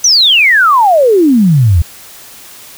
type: exponential sweep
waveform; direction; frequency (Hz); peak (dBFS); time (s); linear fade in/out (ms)
sine; down; 6200 to 76.6; -4; 0.04-1.82; 5
effects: white hiss -34 dBFS RMS until 2.77 s

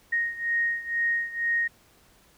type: beating tone pair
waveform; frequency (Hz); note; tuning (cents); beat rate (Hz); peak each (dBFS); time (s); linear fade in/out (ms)
sine; 1864.7 / 1866.8; A#6 / A#6; 0 / +2; 2.1; -26 / -29; 0.12-1.68; 10
effects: pink hiss -59 dBFS RMS until 2.37 s

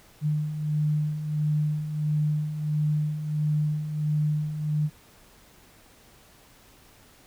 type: beating tone pair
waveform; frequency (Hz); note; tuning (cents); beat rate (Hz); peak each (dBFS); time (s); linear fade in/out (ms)
sine; 150 / 151.5; D3 / D#3; +37 / -46; 1.5; -31 / -24; 0.21-4.9; 50
effects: pink hiss -55 dBFS RMS until 7.26 s

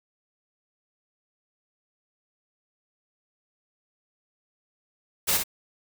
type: noise with echo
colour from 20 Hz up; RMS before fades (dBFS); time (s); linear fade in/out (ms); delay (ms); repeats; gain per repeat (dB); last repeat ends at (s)
white; -23; 5.27-5.38; 20; 59; 1; -5; 5.439
effects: none

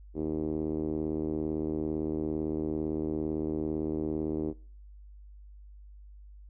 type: tone with low-pass filter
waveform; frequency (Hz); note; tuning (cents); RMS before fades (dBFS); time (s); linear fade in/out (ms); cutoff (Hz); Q
5% pulse; 77.78; D#2; 0; -32; 0.14-4.54; 50; 350; 3.2
effects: noise-tail reverb RT60 0.5 s tail -25 dB re dry + added 50 Hz sine -47 dBFS peak until 6.49 s

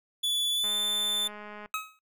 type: tone with pitch glide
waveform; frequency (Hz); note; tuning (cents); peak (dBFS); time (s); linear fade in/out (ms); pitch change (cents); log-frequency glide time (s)
45% pulse; 3447 to 3538; A7 to A7; -36 to +9; -25; 0.23-1.28; 10; +45; 0.53-0.71
type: click train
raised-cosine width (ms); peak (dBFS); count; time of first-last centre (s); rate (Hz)
0.5; -29; 214; 0.64-1.659; 209
type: tone with exponential decay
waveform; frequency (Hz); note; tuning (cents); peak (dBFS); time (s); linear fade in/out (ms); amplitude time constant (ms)
25% pulse; 1276; D#6; +43; -23; 1.74-1.99; 1; 53
effects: noise-tail reverb RT60 0.1 s tail -20 dB re dry

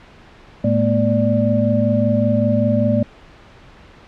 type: tone cluster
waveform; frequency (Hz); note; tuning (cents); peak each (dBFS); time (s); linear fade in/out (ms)
sine; 110.7 / 214.6 / 239.8 / 587; A2 / A3 / A#3 / D5; +11 / -43 / +49 / -1; -19; 0.64-3.03; 5
effects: pink hiss -44 dBFS RMS until 4.07 s + low-pass 3000 Hz 12 dB/octave

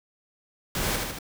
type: noise with echo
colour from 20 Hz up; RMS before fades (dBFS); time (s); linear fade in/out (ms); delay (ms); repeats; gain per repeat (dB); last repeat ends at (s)
pink; -28; 0.75-0.96; 2; 76; 3; -3; 1.188
effects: none

